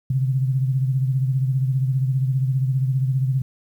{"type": "beating tone pair", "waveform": "sine", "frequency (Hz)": [130.81, 145.81], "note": ["C3", "D3"], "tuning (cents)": [0, -12], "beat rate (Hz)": 15, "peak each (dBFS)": [-18, -27], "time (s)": [0.1, 3.42], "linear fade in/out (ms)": 5, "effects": ["9-bit"]}